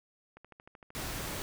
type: click train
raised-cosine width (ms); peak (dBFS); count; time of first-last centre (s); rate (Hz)
0.5; -36; 12; 0.37-1.21; 13.1
type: noise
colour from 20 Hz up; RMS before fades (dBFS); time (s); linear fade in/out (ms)
pink; -38; 0.95-1.42; 0
effects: none